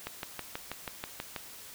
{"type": "click train", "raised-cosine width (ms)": 0.3, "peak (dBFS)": -19, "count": 9, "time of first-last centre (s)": [0.07, 1.362], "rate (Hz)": 6.19, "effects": ["white hiss -48 dBFS RMS until 1.74 s"]}